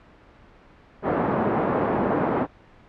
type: band-pass noise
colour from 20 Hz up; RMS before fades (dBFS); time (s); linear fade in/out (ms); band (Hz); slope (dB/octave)
pink; -23; 1.02-2.47; 50; 210 to 1000; 12
effects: pink hiss -51 dBFS RMS until 2.88 s + low-pass 2000 Hz 12 dB/octave